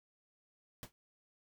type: noise with exponential decay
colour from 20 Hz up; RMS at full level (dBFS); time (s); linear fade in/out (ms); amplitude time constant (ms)
pink; -43; 0.83-0.92; 0; 19
effects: none